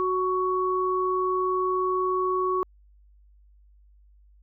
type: tone pair together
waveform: sine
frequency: 370 / 1115.8 Hz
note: F#4 / C#6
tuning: 0 / +11 cents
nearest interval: octave + perfect fifth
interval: 1911 cents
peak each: -25 dBFS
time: 0-2.63 s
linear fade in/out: 0 ms
effects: added 50 Hz sine -53 dBFS peak until 4.42 s